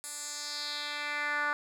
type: tone with band-pass filter sweep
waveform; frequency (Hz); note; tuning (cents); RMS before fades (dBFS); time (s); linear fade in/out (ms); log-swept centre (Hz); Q
10% pulse; 293.7; D4; 0; -35; 0.04-1.53; 0; 9600 to 1400; 2.4
effects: none

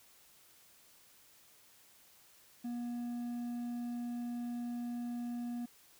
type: tone with hard clipping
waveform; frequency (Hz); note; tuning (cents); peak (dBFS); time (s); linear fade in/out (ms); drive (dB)
triangle; 240; B3; -49; -38; 2.64-5.66; 10; 7
effects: white hiss -63 dBFS RMS until 5.99 s

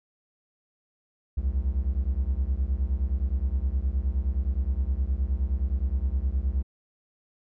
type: beating tone pair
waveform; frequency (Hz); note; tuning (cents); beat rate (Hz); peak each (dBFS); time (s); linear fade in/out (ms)
triangle; 61.6 / 71.2; B1 / C#2; -4 / +47; 9.6; -24 / -25; 1.37-6.63; 10
effects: none

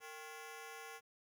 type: ring-modulated tone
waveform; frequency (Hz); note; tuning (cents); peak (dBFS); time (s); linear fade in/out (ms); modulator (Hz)
15% pulse; 622.3; D#5; 0; -39; 0-1.01; 50; 165
effects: 12-bit

